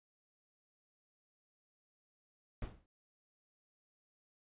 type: noise with exponential decay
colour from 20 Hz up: brown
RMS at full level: -38 dBFS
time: 2.62-2.86 s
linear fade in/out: 2 ms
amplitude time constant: 52 ms
effects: resampled to 8000 Hz